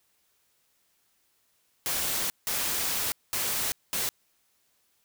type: noise bursts at uneven times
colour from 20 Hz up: white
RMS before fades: -29 dBFS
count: 4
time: 1.86-2.3 / 2.47-3.12 / 3.33-3.72 / 3.93-4.09 s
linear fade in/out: 0 ms
effects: white hiss -70 dBFS RMS until 5.04 s